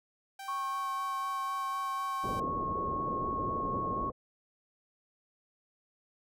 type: tone with pitch glide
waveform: sawtooth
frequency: 782 to 774.8 Hz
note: G5 to G5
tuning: -4 to -20 cents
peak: -38 dBFS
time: 0.39-2.4 s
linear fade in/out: 5 ms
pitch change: -16 cents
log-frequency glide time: 0.68-0.88 s
type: tone with vibrato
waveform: sine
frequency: 1094 Hz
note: C#6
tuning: 23 cents flat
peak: -32 dBFS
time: 0.48-4.1 s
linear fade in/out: 5 ms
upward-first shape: sine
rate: 4 Hz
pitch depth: 14 cents each way
type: low-pass noise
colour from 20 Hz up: white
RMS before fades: -38 dBFS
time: 2.23-4.12 s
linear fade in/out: 20 ms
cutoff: 530 Hz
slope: 24 dB/octave
effects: none